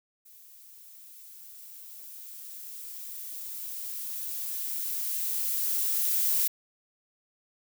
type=noise with level ramp; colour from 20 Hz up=violet; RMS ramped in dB=-53 to -25 dBFS; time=0.25-6.48 s; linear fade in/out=10 ms; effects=none